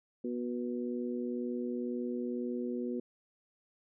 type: harmonic tone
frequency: 122 Hz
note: B2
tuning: 21 cents flat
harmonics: 2 / 3 / 4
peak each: -35 / -38 / -42 dBFS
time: 0.24-3 s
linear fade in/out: 5 ms
effects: none